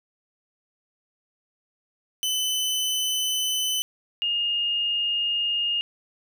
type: tone pair in turn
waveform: sawtooth / sine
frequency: 3025 / 2839 Hz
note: F#7 / F7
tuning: +38 / +28 cents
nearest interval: minor second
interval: 110 cents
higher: first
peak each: -20 / -22 dBFS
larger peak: first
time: 2.23-3.82 / 4.22-5.81 s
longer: neither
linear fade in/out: 0 ms
effects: none

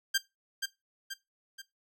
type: tone with echo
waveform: 15% pulse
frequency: 1587 Hz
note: G6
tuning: 21 cents sharp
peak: -18 dBFS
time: 0.14-0.18 s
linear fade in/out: 10 ms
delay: 480 ms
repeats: 3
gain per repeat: -6 dB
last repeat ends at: 1.62 s
effects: noise-tail reverb RT60 0.2 s tail -18 dB re dry

